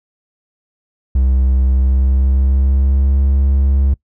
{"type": "tone with pitch glide", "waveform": "triangle", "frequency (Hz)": [65, 68.35], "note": ["C2", "C#2"], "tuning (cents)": [-11, -24], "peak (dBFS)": -8, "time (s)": [1.15, 3.94], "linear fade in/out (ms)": 5, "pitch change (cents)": 87, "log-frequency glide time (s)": [1.68, 3.2], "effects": ["noise-tail reverb RT60 0.1 s tail -22 dB re dry"]}